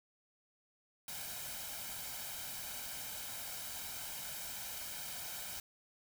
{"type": "noise with comb filter", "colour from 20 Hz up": "white", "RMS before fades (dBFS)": -44, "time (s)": [1.08, 5.6], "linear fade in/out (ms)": 2, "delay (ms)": 1.3, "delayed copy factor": 0.6, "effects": []}